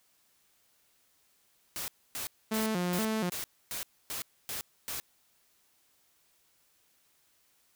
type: noise bursts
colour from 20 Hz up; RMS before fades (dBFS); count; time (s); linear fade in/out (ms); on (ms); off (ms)
white; -37; 9; 1.76-5; 0; 120; 270
type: tone with vibrato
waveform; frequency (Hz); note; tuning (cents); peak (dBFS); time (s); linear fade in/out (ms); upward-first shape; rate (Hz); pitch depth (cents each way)
sawtooth; 197.5; G3; +13; -25; 2.51-3.3; 10; square; 2.1; 180
effects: white hiss -69 dBFS RMS until 7.75 s